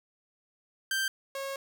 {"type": "tone pair in turn", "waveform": "sawtooth", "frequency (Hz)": [1568, 546.1], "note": ["G6", "C#5"], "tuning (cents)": [0, -26], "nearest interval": "octave + tritone", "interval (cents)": 1826, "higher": "first", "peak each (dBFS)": [-24, -30], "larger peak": "first", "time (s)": [[0.91, 1.08], [1.35, 1.56]], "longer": "second", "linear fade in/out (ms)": 2, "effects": []}